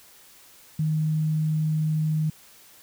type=tone; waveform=sine; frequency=155.56 Hz; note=D#3; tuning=in tune; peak=-21 dBFS; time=0.79-2.3 s; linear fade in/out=5 ms; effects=white hiss -52 dBFS RMS until 2.82 s